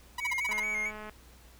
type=tone bursts; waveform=sawtooth; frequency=979 Hz; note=B5; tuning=15 cents flat; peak=-28 dBFS; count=7; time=0.18-0.6 s; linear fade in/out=5 ms; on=24 ms; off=42 ms
type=tone with vibrato; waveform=triangle; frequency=2193 Hz; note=C#7; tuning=19 cents flat; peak=-28 dBFS; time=0.19-0.92 s; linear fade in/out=50 ms; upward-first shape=square; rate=4.5 Hz; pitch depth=47 cents each way
type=click train; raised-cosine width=0.5 ms; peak=-29 dBFS; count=130; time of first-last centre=0.49-1.096 s; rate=213 Hz
effects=added 60 Hz sine -55 dBFS peak until 1.59 s + pink hiss -58 dBFS RMS until 1.59 s